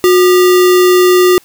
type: tone with sample-and-hold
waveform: sine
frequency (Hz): 362.8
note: F#4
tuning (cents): -34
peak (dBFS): -4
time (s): 0.04-1.38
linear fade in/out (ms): 0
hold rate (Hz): 1575
effects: white hiss -46 dBFS RMS until 1.44 s